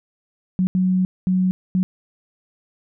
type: tone bursts at uneven times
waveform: sine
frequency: 185 Hz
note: F#3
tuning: in tune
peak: -15 dBFS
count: 4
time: 0.59-0.67 / 0.75-1.05 / 1.27-1.51 / 1.75-1.83 s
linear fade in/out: 0 ms
effects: none